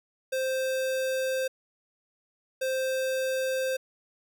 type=tone pair in turn; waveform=square; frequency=523.3 / 523.3 Hz; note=C5 / C5; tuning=0 / 0 cents; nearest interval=unison; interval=0 cents; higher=neither; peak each=-27 dBFS; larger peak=neither; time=0.32-1.48 / 2.61-3.77 s; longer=neither; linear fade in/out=10 ms; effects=none